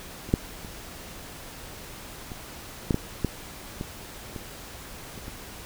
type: clicks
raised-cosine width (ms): 3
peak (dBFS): -25 / -6 / -25 / -24 / -9 / -10 / -10 / -18 / -22 / -27 / -26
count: 11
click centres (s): 0.29 / 0.339 / 0.648 / 2.318 / 2.908 / 2.944 / 3.247 / 3.811 / 4.362 / 5.177 / 5.281
effects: pink hiss -42 dBFS RMS until 5.65 s